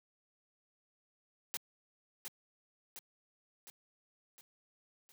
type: noise with echo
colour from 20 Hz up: white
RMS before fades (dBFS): -38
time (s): 1.54-1.57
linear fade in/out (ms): 0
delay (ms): 710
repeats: 5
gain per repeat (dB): -5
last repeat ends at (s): 5.12
effects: high-pass 200 Hz 12 dB/octave